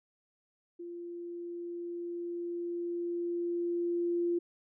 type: tone with level ramp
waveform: sine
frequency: 345.7 Hz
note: F4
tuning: 18 cents flat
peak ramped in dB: -40 to -27 dBFS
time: 0.79-4.39 s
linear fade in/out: 10 ms
effects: none